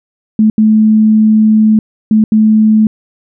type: tone bursts at uneven times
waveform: sine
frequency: 216.7 Hz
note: A3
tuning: 26 cents flat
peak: -4 dBFS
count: 4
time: 0.39-0.5 / 0.58-1.79 / 2.11-2.24 / 2.32-2.87 s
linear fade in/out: 2 ms
effects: none